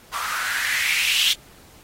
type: noise with band-pass filter sweep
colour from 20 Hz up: blue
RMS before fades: -23 dBFS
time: 0.12-1.34 s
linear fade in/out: 20 ms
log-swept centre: 1100 to 3300 Hz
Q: 5.1
effects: pink hiss -50 dBFS RMS until 1.83 s + AAC 48 kbps